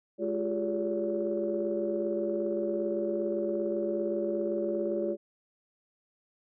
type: tone cluster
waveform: sine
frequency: 211.4 / 348.9 / 396.6 / 414.1 / 570 Hz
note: G#3 / F4 / G4 / G#4 / C#5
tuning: +31 / -2 / +20 / -5 / +48 cents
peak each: -36 / -31 / -38 / -37 / -32 dBFS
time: 0.18-5.17 s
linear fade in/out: 50 ms
effects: tanh soft clip ceiling -18 dBFS